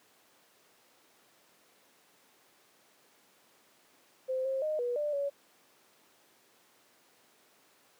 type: tone with pitch steps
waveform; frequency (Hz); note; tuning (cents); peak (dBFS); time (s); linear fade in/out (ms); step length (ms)
sine; 519 / 533 / 616 / 485.7 / 592 / 564; C5 / C5 / D#5 / B4 / D5 / C#5; -14 / +32 / -17 / -29 / +14 / +30; -29; 4.28-5.3; 20; 170
effects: pink hiss -64 dBFS RMS until 7.99 s + high-pass 300 Hz 12 dB/octave